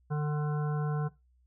harmonic tone, 149.4 Hz, D3, 30 cents sharp, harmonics 1 / 3 / 5 / 7 / 9 / 10, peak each -28 / -38 / -42 / -45 / -47 / -48 dBFS, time 0.1-1.09 s, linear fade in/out 20 ms, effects noise-tail reverb RT60 0.2 s tail -17 dB re dry + added 62 Hz sine -63 dBFS peak until 1.46 s

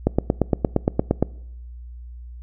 click train, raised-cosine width 2 ms, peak -3 dBFS, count 11, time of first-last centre 0.07-1.226 s, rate 8.65 Hz, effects noise-tail reverb RT60 0.8 s tail -23 dB re dry + added 60 Hz sine -35 dBFS peak until 2.42 s

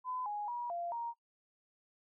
sine tone with pitch steps, 1011 / 830 / 961 / 691 / 937 Hz, B5 / G#5 / B5 / F5 / A#5, +40 / -1 / -48 / -19 / +9 cents, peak -36 dBFS, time 0.04-1.14 s, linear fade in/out 50 ms, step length 220 ms, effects noise-tail reverb RT60 0.1 s tail -22 dB re dry

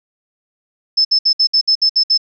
sine tone bursts, 5250 Hz, E8, 8 cents flat, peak -9 dBFS, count 9, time 0.97-2.177 s, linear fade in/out 10 ms, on 79 ms, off 62 ms, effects none

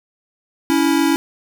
square tone pair together, 280.9 / 328.3 Hz, C#4 / E4, +23 / -7 cents, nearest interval minor third, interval 270 cents, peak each -17 / -17 dBFS, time 0.7-1.16 s, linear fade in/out 0 ms, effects none

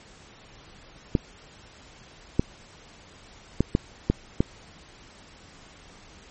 clicks, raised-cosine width 3 ms, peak -6 dBFS, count 6, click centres 1.152 / 2.395 / 3.606 / 3.751 / 4.1 / 4.405 s, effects pink hiss -50 dBFS RMS until 6.3 s + MP3 32 kbps

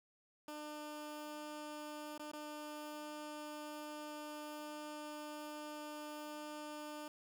15% pulse tone with dropouts, 300.2 Hz, D4, 38 cents sharp, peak -39 dBFS, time 0.48-7.08 s, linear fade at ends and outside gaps 2 ms, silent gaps 2.179-2.195 / 2.316-2.333 s, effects none

